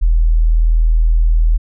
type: tone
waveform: sine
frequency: 40.45 Hz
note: E1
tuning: 32 cents flat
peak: -8 dBFS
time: 0.01-1.58 s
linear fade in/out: 20 ms
effects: none